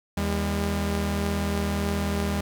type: tone pair together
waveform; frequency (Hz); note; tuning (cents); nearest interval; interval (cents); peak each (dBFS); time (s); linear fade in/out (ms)
sawtooth; 80 / 201.6; D#2 / G3; +49 / +49; octave + major third; 1600; -23; 0.17-2.41; 5
effects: 9-bit